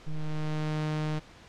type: ring-modulated tone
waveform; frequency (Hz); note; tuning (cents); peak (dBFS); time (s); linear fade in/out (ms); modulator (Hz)
square; 76.8; D#2; -22; -26; 0.06-1.2; 20; 77.1
effects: pink hiss -52 dBFS RMS until 1.48 s + low-pass 5000 Hz 12 dB/octave